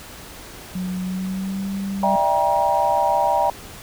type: tone with pitch glide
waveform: sine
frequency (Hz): 183.8 to 195.86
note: F#3 to G3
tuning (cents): -11 to -1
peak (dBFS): -23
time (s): 0.75-2.16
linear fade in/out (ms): 5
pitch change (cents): +110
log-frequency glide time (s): 1.01-1.69
type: chord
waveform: sine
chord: E half-diminished seventh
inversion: third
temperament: just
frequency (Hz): 593.3 / 659.3 / 791.1 / 949.3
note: D5 / E5 / G5 / Bb5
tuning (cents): +18 / 0 / +16 / +31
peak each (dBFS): -23 / -24 / -20 / -20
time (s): 2.03-3.5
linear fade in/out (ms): 2
effects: pink hiss -39 dBFS RMS until 3.82 s